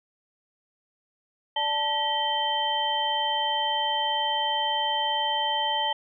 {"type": "tone cluster", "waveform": "sine", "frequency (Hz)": [586, 881, 1925, 3110], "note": ["D5", "A5", "B6", "G7"], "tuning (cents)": [-4, 2, -45, -14], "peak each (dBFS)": [-35, -26, -35, -27], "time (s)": [1.56, 5.93], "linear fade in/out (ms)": 5, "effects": []}